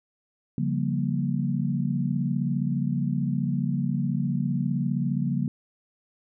sine chord, G half-diminished seventh, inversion second, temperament just, 141.12 / 176.4 / 196 / 235.2 Hz, Db3 / F3 / G3 / Bb3, +31 / +18 / 0 / +16 cents, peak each -27 / -29 / -31 / -29 dBFS, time 0.58-5.48 s, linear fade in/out 2 ms, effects none

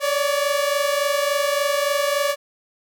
sawtooth tone pair together, 563.8 / 587.3 Hz, C#5 / D5, +29 / 0 cents, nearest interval minor second, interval 71 cents, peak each -17 / -19 dBFS, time 0-2.36 s, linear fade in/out 50 ms, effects none

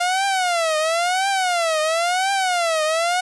sawtooth tone with vibrato, 698.5 Hz, F5, in tune, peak -14 dBFS, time 0-3.21 s, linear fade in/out 10 ms, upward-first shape triangle, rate 0.97 Hz, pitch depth 230 cents each way, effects resampled to 24000 Hz

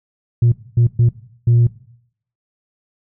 sine tone bursts at uneven times, 118.5 Hz, A#2, 29 cents sharp, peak -7 dBFS, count 4, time 0.42-0.52 / 0.77-0.87 / 0.99-1.09 / 1.47-1.67 s, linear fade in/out 5 ms, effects noise-tail reverb RT60 0.7 s tail -19 dB re dry + tanh soft clip ceiling -7 dBFS

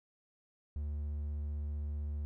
triangle tone, 73.7 Hz, D2, 7 cents sharp, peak -33 dBFS, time 0.76-2.25 s, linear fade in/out 0 ms, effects none

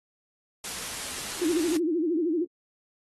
white noise, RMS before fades -34 dBFS, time 0.64-1.77 s, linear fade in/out 2 ms
sine tone with vibrato, 329.6 Hz, E4, in tune, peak -23 dBFS, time 1.41-2.45 s, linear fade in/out 10 ms, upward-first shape sine, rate 13 Hz, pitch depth 150 cents each way
effects low-pass 11000 Hz 12 dB/octave + AAC 32 kbps

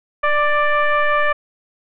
sine tone with frequency modulation, 587.3 Hz, D5, in tune, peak -13 dBFS, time 0.23-1.33 s, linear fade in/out 10 ms, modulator 590 Hz, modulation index 2.5, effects none

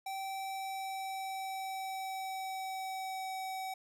square tone with pitch glide, 774 to 759.4 Hz, G5 to F#5, -22 to +45 cents, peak -38 dBFS, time 0.06-3.74 s, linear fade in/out 5 ms, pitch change -33 cents, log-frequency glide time 0.19-3.32 s, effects none

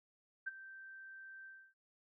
sine tone with ADSR envelope, 1561 Hz, G6, 8 cents flat, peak -35 dBFS, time 0.46-1.74 s, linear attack 16 ms, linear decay 23 ms, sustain -15 dB, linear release 280 ms, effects none

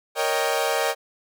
sawtooth chord, Eb dominant seventh, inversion second, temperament equal, 466.2 / 554.4 / 622.3 / 784 Hz, Bb4 / Db5 / Eb5 / G5, 0 / 0 / 0 / 0 cents, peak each -23 dBFS, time 0.15-0.95 s, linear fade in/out 50 ms, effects none

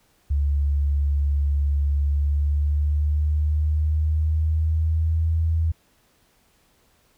sine tone with pitch glide, 71.4 to 81.08 Hz, D2 to E2, -48 to -28 cents, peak -18 dBFS, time 0.3-5.72 s, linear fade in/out 10 ms, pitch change +220 cents, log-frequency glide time 2.01-5.29 s, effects pink hiss -62 dBFS RMS until 7.17 s

